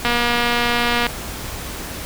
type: click train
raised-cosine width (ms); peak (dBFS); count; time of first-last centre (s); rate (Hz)
0.3; -3; 244; 0.05-1.067; 239
effects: added 60 Hz sine -38 dBFS peak until 2.05 s + pink hiss -30 dBFS RMS until 2.05 s